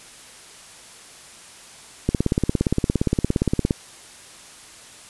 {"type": "click train", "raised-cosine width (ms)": 3, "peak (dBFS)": -5, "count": 29, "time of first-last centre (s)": [2.09, 3.708], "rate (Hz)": 17.3, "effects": ["white hiss -44 dBFS RMS until 5.09 s", "resampled to 24000 Hz"]}